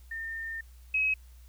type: tone pair in turn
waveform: sine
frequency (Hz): 1813 / 2553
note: A#6 / D#7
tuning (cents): -49 / +44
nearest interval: tritone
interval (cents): 593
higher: second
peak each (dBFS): -34 / -24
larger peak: second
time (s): 0.11-0.61 / 0.94-1.14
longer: first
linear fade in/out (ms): 5
effects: added 61 Hz sine -49 dBFS peak until 1.48 s + white hiss -64 dBFS RMS until 1.48 s